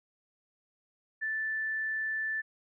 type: tone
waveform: sine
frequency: 1759 Hz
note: A6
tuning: 1 cent flat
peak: -30 dBFS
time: 1.21-2.42 s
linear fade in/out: 20 ms
effects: none